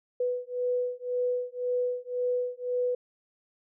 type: beating tone pair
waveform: sine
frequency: 493.9 / 495.8 Hz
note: B4 / B4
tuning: 0 / +7 cents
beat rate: 1.9 Hz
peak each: -30 dBFS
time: 0.2-2.95 s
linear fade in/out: 5 ms
effects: none